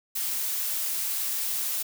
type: noise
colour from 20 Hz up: blue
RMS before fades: -29 dBFS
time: 0.15-1.83 s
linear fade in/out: 10 ms
effects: none